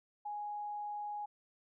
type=tone; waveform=sine; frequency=830.6 Hz; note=G#5; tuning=in tune; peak=-38 dBFS; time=0.25-1.26 s; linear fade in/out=10 ms; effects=none